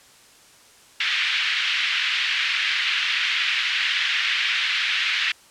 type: band-pass noise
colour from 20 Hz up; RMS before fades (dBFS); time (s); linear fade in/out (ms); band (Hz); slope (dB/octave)
white; -23; 1-5.32; 5; 1700 to 3300; 24
effects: white hiss -51 dBFS RMS until 5.5 s + low-pass 9000 Hz 12 dB/octave